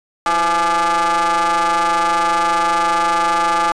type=ring-modulated tone; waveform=40% pulse; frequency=172.1 Hz; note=F3; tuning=25 cents flat; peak=-10 dBFS; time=0.26-3.72 s; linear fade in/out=2 ms; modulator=1020 Hz; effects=resampled to 22050 Hz